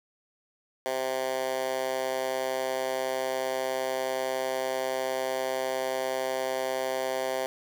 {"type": "tone with high-pass filter", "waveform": "10% pulse", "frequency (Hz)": 130.81, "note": "C3", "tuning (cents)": 0, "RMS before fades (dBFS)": -30, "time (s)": [0.86, 7.46], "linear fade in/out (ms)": 0, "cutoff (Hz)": 530, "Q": 1.8, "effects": ["8-bit"]}